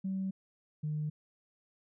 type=tone pair in turn; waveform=sine; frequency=191.2 / 151.76 Hz; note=G3 / D#3; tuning=-43 / -43 cents; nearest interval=major third; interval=400 cents; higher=first; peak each=-31 / -31 dBFS; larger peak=neither; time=0.04-0.31 / 0.83-1.1 s; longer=neither; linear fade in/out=10 ms; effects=tanh soft clip ceiling -27 dBFS